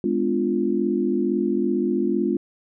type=chord; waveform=sine; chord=G# diminished seventh; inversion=none; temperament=equal with one note detuned; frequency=207.7 / 251.4 / 293.7 / 349.2 Hz; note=G#3 / B3 / D4 / F4; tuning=0 / +31 / 0 / 0 cents; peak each=-25 / -25 / -27 / -23 dBFS; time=0.04-2.37 s; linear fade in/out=2 ms; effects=none